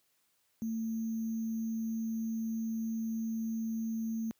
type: tone with sample-and-hold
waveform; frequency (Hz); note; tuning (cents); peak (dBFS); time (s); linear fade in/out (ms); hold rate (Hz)
sine; 224.2; A3; +33; -32; 0.62-4.31; 0; 6300
effects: white hiss -74 dBFS RMS until 4.39 s + high-pass 60 Hz 12 dB/octave